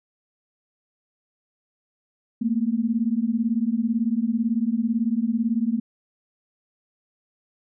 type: beating tone pair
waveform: sine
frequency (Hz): 220 / 238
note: A3 / A#3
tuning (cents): 0 / +36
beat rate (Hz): 18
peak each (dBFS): -23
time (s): 2.41-5.8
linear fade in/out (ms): 10
effects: none